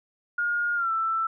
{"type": "tone with pitch glide", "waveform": "sine", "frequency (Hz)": [1425, 1329.6], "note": ["F6", "E6"], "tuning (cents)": [34, 15], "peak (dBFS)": -23, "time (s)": [0.38, 1.27], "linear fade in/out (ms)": 5, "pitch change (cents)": -119, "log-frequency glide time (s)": [0.75, 0.91], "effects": []}